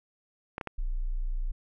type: clicks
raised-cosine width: 0.5 ms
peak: -19 dBFS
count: 3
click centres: 0.581 / 0.612 / 0.673 s
type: tone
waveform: sine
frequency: 29.95 Hz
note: A#0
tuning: 48 cents sharp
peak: -27 dBFS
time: 0.78-1.52 s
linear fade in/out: 10 ms
effects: none